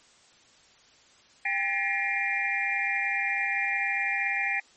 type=tone cluster; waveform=sine; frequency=795 / 1738 / 1908 / 2124 / 2388 Hz; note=G5 / A6 / A#6 / C7 / D7; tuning=+24 / -22 / +40 / +25 / +28 cents; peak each=-34 / -35 / -30 / -33 / -29 dBFS; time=1.45-4.6 s; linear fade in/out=5 ms; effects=white hiss -58 dBFS RMS until 4.76 s + MP3 32 kbps